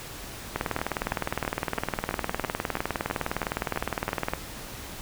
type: two click trains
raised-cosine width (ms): 0.5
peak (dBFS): -14 / -11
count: 11 / 75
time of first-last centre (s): 0.79-4.09 / 0.56-4.336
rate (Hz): 3.03 / 19.6
effects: pink hiss -40 dBFS RMS until 5.01 s